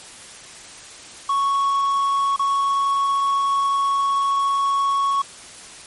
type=tone with dropouts; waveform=triangle; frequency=1108.7 Hz; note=C#6; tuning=in tune; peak=-15 dBFS; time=1.29-5.22 s; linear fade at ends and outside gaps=5 ms; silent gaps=2.363-2.393 s; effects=white hiss -40 dBFS RMS until 5.86 s + MP3 48 kbps